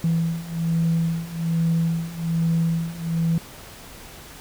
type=beating tone pair; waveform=sine; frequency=164.81 / 166.01 Hz; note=E3 / E3; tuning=0 / +13 cents; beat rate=1.2 Hz; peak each=-23 / -21 dBFS; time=0.04-3.38 s; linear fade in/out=2 ms; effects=tanh soft clip ceiling -14 dBFS + pink hiss -42 dBFS RMS until 4.4 s